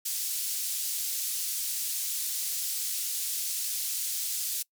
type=band-pass noise; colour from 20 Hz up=white; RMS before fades=-32 dBFS; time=0.05-4.63 s; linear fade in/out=10 ms; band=4600 to 15000 Hz; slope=12 dB/octave; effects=noise-tail reverb RT60 0.1 s tail -24 dB re dry